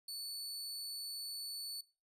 sawtooth tone, 4466 Hz, C#8, 12 cents sharp, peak -39 dBFS, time 0.08-1.81 s, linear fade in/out 5 ms, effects noise-tail reverb RT60 0.3 s tail -18 dB re dry + resampled to 32000 Hz

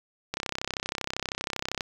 click train, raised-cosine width 0.2 ms, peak -12 dBFS, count 49, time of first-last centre 0.34-1.808 s, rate 32.7 Hz, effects 7-bit

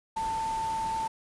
sine tone in noise, 891 Hz, A5, 22 cents sharp, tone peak -28 dBFS, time 0.16-1.08 s, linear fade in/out 10 ms, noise pink, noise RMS -42 dBFS, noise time 0.16-1.08 s, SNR +11 dB, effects resampled to 24000 Hz

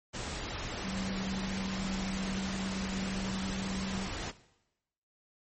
sine tone in noise, 191.6 Hz, G3, 39 cents flat, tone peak -35 dBFS, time 0.83-4.08 s, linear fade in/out 20 ms, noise pink, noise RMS -38 dBFS, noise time 0.13-4.32 s, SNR 0 dB, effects noise-tail reverb RT60 0.9 s tail -17 dB re dry + MP3 32 kbps

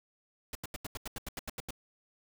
pink noise bursts, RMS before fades -39 dBFS, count 12, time 0.53-1.707 s, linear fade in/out 2 ms, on 22 ms, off 83 ms, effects none

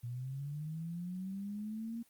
sine linear sweep, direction up, 117.2 to 234.6 Hz, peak -38 dBFS, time 0.03-2.03 s, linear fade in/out 10 ms, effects white hiss -68 dBFS RMS until 2.09 s + Opus 24 kbps

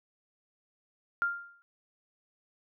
sine tone with exponential decay, 1396.9 Hz, F6, in tune, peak -23 dBFS, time 1.22-1.62 s, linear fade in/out 0 ms, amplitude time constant 85 ms, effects none

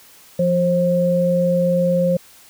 sine tone pair together, 174.61 / 532.1 Hz, F3 / C5, 0 / +29 cents, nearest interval octave + perfect fifth, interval 1929 cents, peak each -18 / -16 dBFS, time 0.39-2.17 s, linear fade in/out 5 ms, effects white hiss -47 dBFS RMS until 2.49 s

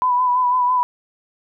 sine tone with vibrato, 995 Hz, B5, 13 cents sharp, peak -14 dBFS, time 0.02-0.83 s, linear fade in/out 0 ms, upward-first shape sine, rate 6 Hz, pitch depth 32 cents each way, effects none

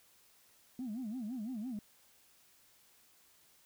sine tone with vibrato, 233.1 Hz, A#3, in tune, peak -36 dBFS, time 0.79-1.79 s, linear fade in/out 2 ms, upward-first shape sine, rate 5.9 Hz, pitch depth 220 cents each way, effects tanh soft clip ceiling -35 dBFS + white hiss -66 dBFS RMS until 3.65 s

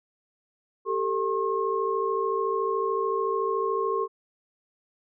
sine tone cluster, 393.7 / 447.4 / 1076 Hz, G4 / A4 / C6, +8 / +29 / +48 cents, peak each -28 dBFS, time 0.85-4.08 s, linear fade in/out 50 ms, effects none

